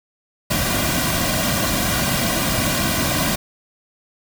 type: noise with comb filter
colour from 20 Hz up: pink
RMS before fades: -20 dBFS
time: 0.5-3.36 s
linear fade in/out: 10 ms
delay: 2.3 ms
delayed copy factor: -0.7
effects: none